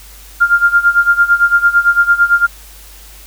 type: tone with tremolo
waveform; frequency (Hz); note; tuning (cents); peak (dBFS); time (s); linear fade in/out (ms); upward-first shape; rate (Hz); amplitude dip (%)
sine; 1400; F6; +4; -4; 0.4-2.47; 20; sine; 8.9; 85
effects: added 50 Hz sine -37 dBFS peak until 3.26 s + white hiss -39 dBFS RMS until 3.26 s